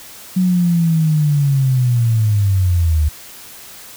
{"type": "linear sweep", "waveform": "sine", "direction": "down", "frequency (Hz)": [186.3, 73.42], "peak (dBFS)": -11, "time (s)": [0.36, 3.09], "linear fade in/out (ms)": 10, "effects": ["white hiss -37 dBFS RMS until 3.96 s"]}